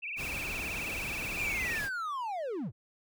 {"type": "tone with vibrato", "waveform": "sine", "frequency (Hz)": 2489, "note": "D#7", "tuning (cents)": 0, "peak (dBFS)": -35, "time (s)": [0.02, 1.81], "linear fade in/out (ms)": 20, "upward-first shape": "triangle", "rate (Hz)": 19, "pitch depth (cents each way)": 180}
{"type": "noise", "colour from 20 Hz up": "pink", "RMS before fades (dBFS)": -40, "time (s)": [0.16, 1.9], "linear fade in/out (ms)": 50}
{"type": "linear sweep", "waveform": "triangle", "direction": "down", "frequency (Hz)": [2500, 81.2], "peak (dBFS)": -31, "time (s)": [1.36, 2.72], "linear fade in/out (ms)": 50}
{"effects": []}